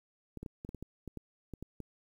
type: clicks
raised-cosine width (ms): 3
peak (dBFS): -29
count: 12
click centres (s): 0.373 / 0.43 / 0.462 / 0.649 / 0.691 / 0.747 / 0.826 / 1.077 / 1.173 / 1.537 / 1.626 / 1.803
effects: 10-bit